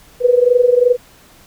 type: tone with amplitude modulation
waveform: sine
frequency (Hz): 491.5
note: B4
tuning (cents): -8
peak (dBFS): -5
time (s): 0.2-0.97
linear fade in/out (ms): 50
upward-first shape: sine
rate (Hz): 22.8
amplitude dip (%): 80
effects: pink hiss -46 dBFS RMS until 1.46 s